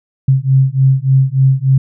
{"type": "beating tone pair", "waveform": "sine", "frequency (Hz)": [131.9, 135.3], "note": ["C3", "C#3"], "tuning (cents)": [14, -42], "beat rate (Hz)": 3.4, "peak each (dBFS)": -11, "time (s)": [0.28, 1.78], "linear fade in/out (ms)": 5, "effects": []}